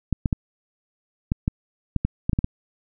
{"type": "clicks", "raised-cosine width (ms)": 5, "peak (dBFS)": -8, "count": 11, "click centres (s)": [0.127, 0.258, 0.328, 1.319, 1.479, 1.963, 2.05, 2.295, 2.332, 2.389, 2.444], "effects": []}